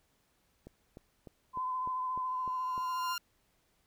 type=click train; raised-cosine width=2 ms; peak=-34 dBFS; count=8; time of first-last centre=0.67-2.778 s; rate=3.32 Hz
type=tone with vibrato; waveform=sine; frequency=1020 Hz; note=C6; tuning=44 cents flat; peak=-32 dBFS; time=1.53-3.17 s; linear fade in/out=50 ms; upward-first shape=triangle; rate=14 Hz; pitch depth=28 cents each way
type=tone with exponential growth; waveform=15% pulse; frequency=1400 Hz; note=F6; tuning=4 cents sharp; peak=-28 dBFS; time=2.26-3.18 s; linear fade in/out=2 ms; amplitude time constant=200 ms
effects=pink hiss -73 dBFS RMS until 3.86 s